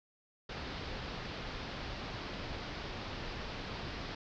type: low-pass noise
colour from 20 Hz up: pink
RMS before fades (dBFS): -42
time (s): 0.49-4.15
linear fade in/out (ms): 5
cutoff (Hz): 5100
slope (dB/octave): 48
effects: none